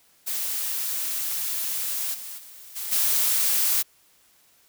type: noise with level steps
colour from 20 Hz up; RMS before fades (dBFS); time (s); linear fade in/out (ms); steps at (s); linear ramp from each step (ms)
blue; -28 / -37 / -45 / -32 / -22; 0.26-3.83; 20; 2.13 / 2.37 / 2.75 / 2.91; 20
effects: white hiss -60 dBFS RMS until 4.68 s